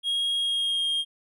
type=tone with pitch glide; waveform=triangle; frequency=3275 to 3228 Hz; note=G#7 to G#7; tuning=-25 to -50 cents; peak=-22 dBFS; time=0.03-1.05 s; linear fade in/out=50 ms; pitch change=-25 cents; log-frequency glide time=0.37-0.87 s; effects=none